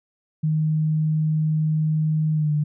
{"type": "tone with pitch glide", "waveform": "sine", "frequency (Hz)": [155.56, 149.65], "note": ["D#3", "D3"], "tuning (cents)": [0, 33], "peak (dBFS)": -18, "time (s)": [0.43, 2.64], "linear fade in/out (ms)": 10, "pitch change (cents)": -67, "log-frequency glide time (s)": [2.33, 2.53], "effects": []}